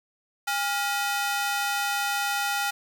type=ring-modulated tone; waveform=sawtooth; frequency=1108.7 Hz; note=C#6; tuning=in tune; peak=-18 dBFS; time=0.47-2.71 s; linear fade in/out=10 ms; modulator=297 Hz; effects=9-bit